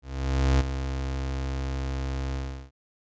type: tone with ADSR envelope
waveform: 35% pulse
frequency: 66.8 Hz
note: C2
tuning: 36 cents sharp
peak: -16 dBFS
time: 0.02-2.71 s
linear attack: 580 ms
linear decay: 20 ms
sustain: -10 dB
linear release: 360 ms
effects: resampled to 16000 Hz